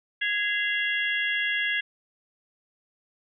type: harmonic tone with a mistuned harmonic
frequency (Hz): 554.4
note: C#5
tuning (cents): 0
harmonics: 3 / 4 / 5 / 6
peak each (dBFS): -27 / -29 / -31 / -33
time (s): 0.21-1.81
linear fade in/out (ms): 10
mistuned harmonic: 4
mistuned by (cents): -130
effects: none